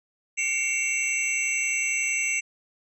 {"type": "tone cluster", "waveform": "sine", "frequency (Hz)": [2168, 2299, 2723, 6180, 7750], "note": ["C#7", "D7", "F7", "G8", "B8"], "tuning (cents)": [-39, -37, -44, -26, -34], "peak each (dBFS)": [-29, -29, -28, -31, -30], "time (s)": [0.37, 2.41], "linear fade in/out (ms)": 20, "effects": ["tanh soft clip ceiling -15 dBFS"]}